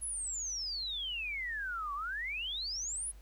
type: exponential two-way sweep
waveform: sine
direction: down then up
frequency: 10840 to 1108.7 to 10840 Hz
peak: -35 dBFS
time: 0.01-3.12 s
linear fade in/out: 20 ms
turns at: 1.94 s
effects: added 50 Hz sine -50 dBFS peak until 3.21 s + pink hiss -65 dBFS RMS until 3.21 s